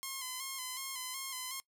5% pulse tone with vibrato, 1046 Hz, C6, 1 cent flat, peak -27 dBFS, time 0.03-1.6 s, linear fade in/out 0 ms, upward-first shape square, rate 2.7 Hz, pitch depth 44 cents each way, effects noise-tail reverb RT60 0.1 s tail -22 dB re dry

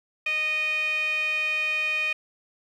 sawtooth tone with band-pass filter, 618 Hz, D#5, 12 cents flat, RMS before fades -26 dBFS, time 0.26-2.13 s, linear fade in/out 5 ms, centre 2500 Hz, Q 8.9, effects 10-bit

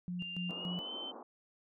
sine tone with tremolo, 177.9 Hz, F3, 32 cents sharp, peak -36 dBFS, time 0.08-0.79 s, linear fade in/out 0 ms, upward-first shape square, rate 3.5 Hz, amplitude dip 80%
sine tone with pitch glide, 2794 to 3082 Hz, F7 to G7, 0 to -30 cents, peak -40 dBFS, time 0.19-1.12 s, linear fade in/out 20 ms, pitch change +170 cents, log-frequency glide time 0.53-0.92 s
pink band-pass noise, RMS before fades -49 dBFS, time 0.49-1.23 s, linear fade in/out 5 ms, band 230 to 1200 Hz, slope 48 dB/octave
effects none

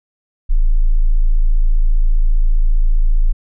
sine tone, 27.5 Hz, A0, in tune, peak -8 dBFS, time 0.49-3.33 s, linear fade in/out 20 ms, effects none

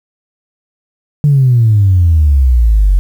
sine exponential sweep, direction down, 150 to 44.89 Hz, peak -4 dBFS, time 1.24-2.99 s, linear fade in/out 0 ms, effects tanh soft clip ceiling -1 dBFS + 7-bit

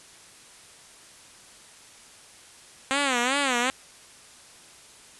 5% pulse tone with vibrato, 261.6 Hz, C4, in tune, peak -11 dBFS, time 2.91-3.7 s, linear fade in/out 0 ms, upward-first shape sine, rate 2.6 Hz, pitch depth 160 cents each way, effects white hiss -50 dBFS RMS until 5.19 s + resampled to 24000 Hz

